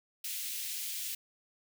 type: high-pass noise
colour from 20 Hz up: white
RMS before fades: -38 dBFS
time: 0.24-1.15 s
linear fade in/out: 5 ms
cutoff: 2300 Hz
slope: 24 dB/octave
effects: none